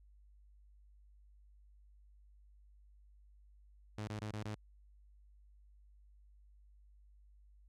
sawtooth tone bursts, 106.3 Hz, G#2, 41 cents sharp, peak -36 dBFS, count 5, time 3.98-4.549 s, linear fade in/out 5 ms, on 97 ms, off 21 ms, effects added 50 Hz sine -60 dBFS peak until 7.68 s + low-pass 8000 Hz 12 dB/octave

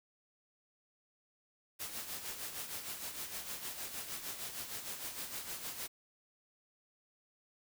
white noise with tremolo, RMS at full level -41 dBFS, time 1.79-5.88 s, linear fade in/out 20 ms, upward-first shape sine, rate 6.5 Hz, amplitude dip 55%, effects none

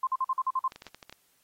sine tone bursts, 1047 Hz, C6, 1 cent sharp, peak -24 dBFS, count 8, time 0.03-0.68 s, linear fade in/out 5 ms, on 41 ms, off 46 ms
clicks, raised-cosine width 0.2 ms, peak -26 dBFS, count 8, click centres 0.721 / 0.76 / 0.821 / 0.867 / 0.946 / 1.028 / 1.096 / 1.126 s
effects white hiss -68 dBFS RMS until 1.43 s + AAC 48 kbps

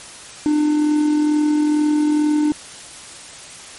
triangle tone with amplitude modulation, 300 Hz, D4, 37 cents sharp, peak -10 dBFS, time 0.46-2.52 s, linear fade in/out 0 ms, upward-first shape sine, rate 42.2 Hz, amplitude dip 35%, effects white hiss -37 dBFS RMS until 3.78 s + MP3 48 kbps

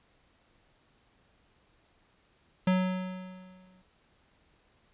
square tone with exponential decay, 185 Hz, F#3, in tune, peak -22 dBFS, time 2.67-3.82 s, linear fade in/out 5 ms, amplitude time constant 250 ms, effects pink hiss -67 dBFS RMS until 4.93 s + resampled to 8000 Hz

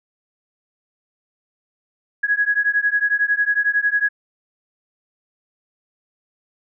sine beating tone pair, 1661.2 / 1672.2 Hz, G#6 / G#6, 0 / +11 cents, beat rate 11 Hz, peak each -19 / -19 dBFS, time 2.23-4.09 s, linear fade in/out 10 ms, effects none

